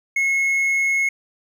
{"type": "tone", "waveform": "triangle", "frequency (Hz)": 2175, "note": "C#7", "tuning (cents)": -33, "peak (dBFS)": -15, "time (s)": [0.16, 1.09], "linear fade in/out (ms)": 5, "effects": []}